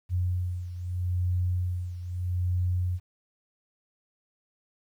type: beating tone pair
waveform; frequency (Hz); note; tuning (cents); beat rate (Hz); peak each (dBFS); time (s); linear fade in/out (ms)
sine; 89.6 / 90.39; F2 / F#2; +45 / -40; 0.79; -27 / -32; 0.09-3; 50
effects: 10-bit